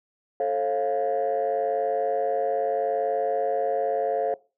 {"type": "chord", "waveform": "sine", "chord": "A augmented", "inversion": "none", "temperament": "equal with one note detuned", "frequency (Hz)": [440, 540.8, 698.5], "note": ["A4", "C#5", "E#5"], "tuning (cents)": [0, -43, 0], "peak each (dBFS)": [-26, -24, -25], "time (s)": [0.4, 4.34], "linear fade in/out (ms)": 2, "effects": ["noise-tail reverb RT60 0.3 s tail -22 dB re dry", "tanh soft clip ceiling -17 dBFS"]}